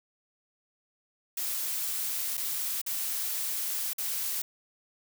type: noise with dropouts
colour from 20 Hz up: blue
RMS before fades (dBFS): -32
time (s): 1.37-4.42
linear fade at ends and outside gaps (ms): 5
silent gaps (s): 2.371-2.376 / 2.816-2.863 / 3.933-3.982
effects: none